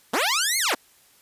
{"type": "linear two-way sweep", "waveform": "10% pulse", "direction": "up then down", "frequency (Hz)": [184.6, 2217, 184.6], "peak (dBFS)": -12, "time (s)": [0.13, 0.75], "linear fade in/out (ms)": 10, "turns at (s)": 0.58, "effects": ["white hiss -57 dBFS RMS until 1.21 s", "resampled to 32000 Hz"]}